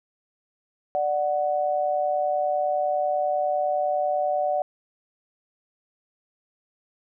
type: tone pair together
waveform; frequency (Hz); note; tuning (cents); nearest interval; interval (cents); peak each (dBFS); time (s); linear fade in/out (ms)
sine; 591 / 741; D5 / F#5; +11 / +2; major third; 391; -24; 0.95-4.62; 0
effects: none